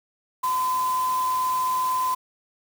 sine tone in noise, 1020 Hz, C6, 44 cents flat, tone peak -21 dBFS, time 0.43-2.15 s, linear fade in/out 10 ms, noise white, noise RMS -37 dBFS, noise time 0.43-2.15 s, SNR +13 dB, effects none

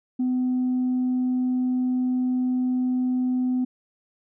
sine tone, 252.9 Hz, B3, 41 cents sharp, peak -19 dBFS, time 0.19-3.65 s, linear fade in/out 10 ms, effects tanh soft clip ceiling -18 dBFS

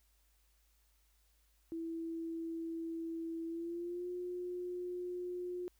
sine tone with pitch glide, 329.6 to 357.4 Hz, E4 to F4, 0 to +40 cents, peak -38 dBFS, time 1.72-5.68 s, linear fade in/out 0 ms, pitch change +140 cents, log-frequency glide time 3.46-4.08 s, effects added 52 Hz sine -70 dBFS peak until 5.79 s + white hiss -75 dBFS RMS until 5.79 s

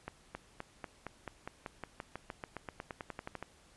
accelerating click train, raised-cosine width 0.5 ms, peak -25 dBFS, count 23, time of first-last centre 0.08-3.426 s, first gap 270 ms, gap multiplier 0.94, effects pink hiss -63 dBFS RMS until 3.76 s + resampled to 24000 Hz

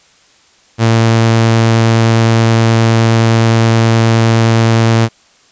sawtooth tone, 113.7 Hz, A#2, 43 cents flat, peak -3 dBFS, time 0.78-5.09 s, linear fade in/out 50 ms, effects white hiss -48 dBFS RMS until 5.51 s + resampled to 16000 Hz

